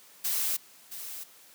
blue noise with echo, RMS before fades -29 dBFS, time 0.24-0.57 s, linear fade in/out 10 ms, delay 670 ms, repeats 1, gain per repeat -11 dB, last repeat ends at 1.24 s, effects white hiss -55 dBFS RMS until 1.54 s + high-pass 150 Hz 12 dB/octave

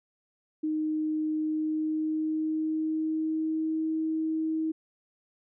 sine tone with pitch glide, 310 to 317.6 Hz, D#4 to D#4, -6 to +36 cents, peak -26 dBFS, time 0.63-4.72 s, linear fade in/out 10 ms, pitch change +42 cents, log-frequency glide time 1.36-3.87 s, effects none

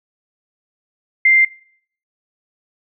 sine tone, 2093 Hz, C7, in tune, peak -8 dBFS, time 1.25-1.45 s, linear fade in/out 5 ms, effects noise-tail reverb RT60 0.6 s tail -24 dB re dry

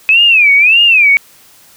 sine tone with vibrato, 2516 Hz, D#7, 19 cents sharp, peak -4 dBFS, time 0.09-1.17 s, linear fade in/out 0 ms, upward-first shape sine, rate 1.7 Hz, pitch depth 210 cents each way, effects white hiss -43 dBFS RMS until 1.76 s

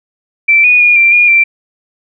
sine tone with pitch steps, 2336 / 2465 / 2435 / 2361 / 2430 / 2353 Hz, D7 / D#7 / D#7 / D7 / D#7 / D7, -10 / -17 / -38 / +9 / -42 / +3 cents, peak -4 dBFS, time 0.48-1.44 s, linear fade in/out 10 ms, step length 160 ms, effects none

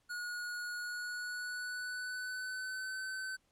square tone with pitch glide, 1449 to 1528.1 Hz, F#6 to G6, -37 to -45 cents, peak -39 dBFS, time 0.09-3.37 s, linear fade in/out 20 ms, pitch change +92 cents, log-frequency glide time 0.78-3.01 s, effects pink hiss -75 dBFS RMS until 3.51 s + low-pass 11000 Hz 12 dB/octave

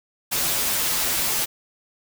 white noise with comb filter, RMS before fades -23 dBFS, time 0.31-1.46 s, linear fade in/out 20 ms, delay 9.9 ms, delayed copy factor -0.8, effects none

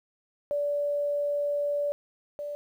sine tone pair in turn, 579 / 583.7 Hz, D5 / D5, -25 / -11 cents, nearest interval unison, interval 14 cents, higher second, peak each -25 / -32 dBFS, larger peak first, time 0.51-1.92 / 2.39-2.55 s, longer first, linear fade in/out 0 ms, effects 10-bit

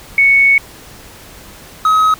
sine / triangle tone pair in turn, 2217 / 1272.4 Hz, C#7 / D#6, 0 / +38 cents, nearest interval minor seventh, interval 962 cents, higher first, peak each -6 dBFS, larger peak neither, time 0.18-0.58 / 1.85-2.14 s, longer first, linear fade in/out 2 ms, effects pink hiss -37 dBFS RMS until 2.19 s

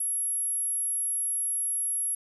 sine tone, 11210 Hz, F9, 5 cents sharp, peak -26 dBFS, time 0-2.15 s, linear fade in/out 5 ms, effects none

